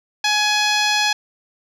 10% pulse tone with low-pass filter, 840 Hz, G#5, 19 cents sharp, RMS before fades -18 dBFS, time 0.24-1.13 s, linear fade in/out 5 ms, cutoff 6500 Hz, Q 1.1, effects none

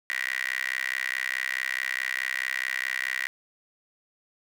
15% pulse tone with high-pass filter, 64.7 Hz, C2, 19 cents flat, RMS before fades -30 dBFS, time 0.1-3.27 s, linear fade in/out 0 ms, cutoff 1900 Hz, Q 9.1, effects none

